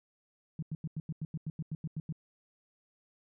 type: tone bursts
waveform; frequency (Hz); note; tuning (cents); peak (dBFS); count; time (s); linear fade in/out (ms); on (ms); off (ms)
sine; 157.2; D#3; +18; -33; 13; 0.59-2.125; 2; 35; 90
effects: none